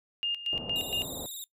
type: tone with tremolo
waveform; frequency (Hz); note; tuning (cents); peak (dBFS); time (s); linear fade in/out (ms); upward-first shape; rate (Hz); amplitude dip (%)
sine; 2822; F7; +17; -27; 0.23-1.02; 0; square; 4.3; 75
type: low-pass noise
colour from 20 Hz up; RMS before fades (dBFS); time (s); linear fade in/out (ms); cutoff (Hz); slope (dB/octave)
white; -41; 0.53-1.26; 0; 680; 24
type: tone with vibrato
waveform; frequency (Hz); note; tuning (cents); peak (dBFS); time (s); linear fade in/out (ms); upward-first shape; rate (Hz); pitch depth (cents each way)
10% pulse; 3729; A#7; 0; -31; 0.76-1.44; 0; square; 19; 47
effects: noise-tail reverb RT60 0.1 s tail -19 dB re dry